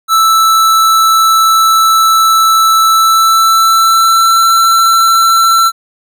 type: tone with pitch glide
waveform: square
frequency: 1318.5 to 1343.1 Hz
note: E6 to E6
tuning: 0 to +32 cents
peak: -6 dBFS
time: 0.08-5.72 s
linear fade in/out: 50 ms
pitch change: +32 cents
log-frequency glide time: 2.89-4.46 s
effects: none